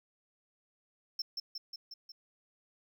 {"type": "tone with echo", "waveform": "triangle", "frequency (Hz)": 5350, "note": "E8", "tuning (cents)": 25, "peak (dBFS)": -31, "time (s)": [1.19, 1.22], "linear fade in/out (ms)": 5, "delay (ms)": 180, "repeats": 5, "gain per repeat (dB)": -3, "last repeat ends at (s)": 2.12, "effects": []}